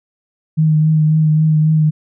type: tone with vibrato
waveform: sine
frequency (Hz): 155.56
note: D#3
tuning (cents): 0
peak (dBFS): -9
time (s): 0.57-1.91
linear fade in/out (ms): 20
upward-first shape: triangle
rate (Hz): 3.7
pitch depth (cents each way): 26
effects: none